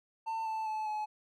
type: tone with pitch steps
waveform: triangle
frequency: 896 / 881.1 / 866.5 / 852.1 Hz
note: A5 / A5 / A5 / G#5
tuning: +31 / +2 / -27 / +44 cents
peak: -31 dBFS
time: 0.26-1.06 s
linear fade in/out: 20 ms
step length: 200 ms
effects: none